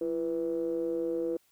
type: ring-modulated tone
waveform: triangle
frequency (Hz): 77.78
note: D#2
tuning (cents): 0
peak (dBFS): -23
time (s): 0.01-1.37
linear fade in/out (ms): 5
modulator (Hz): 415
effects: tanh soft clip ceiling -19 dBFS + white hiss -68 dBFS RMS until 1.51 s